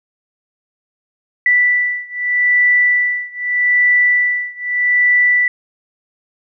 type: beating tone pair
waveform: sine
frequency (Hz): 1971 / 1971.81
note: B6 / B6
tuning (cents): -4 / -3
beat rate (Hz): 0.81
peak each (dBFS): -14 / -15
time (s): 1.46-5.48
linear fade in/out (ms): 2
effects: none